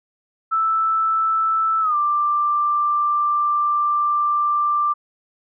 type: tone with pitch glide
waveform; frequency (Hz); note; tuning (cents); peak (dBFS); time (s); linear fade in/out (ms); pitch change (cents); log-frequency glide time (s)
sine; 1318.5 to 1181.5; E6 to D6; 0 to +10; -16; 0.51-4.94; 20; -190; 1.81-1.96
effects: none